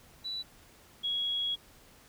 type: tone pair in turn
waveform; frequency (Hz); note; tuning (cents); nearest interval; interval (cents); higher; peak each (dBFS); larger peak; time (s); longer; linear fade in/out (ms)
sine; 3953 / 3324; B7 / G#7; +1 / +1; minor third; 300; first; -34 / -29; second; 0.24-0.43 / 1.03-1.56; second; 20
effects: pink hiss -58 dBFS RMS until 2.08 s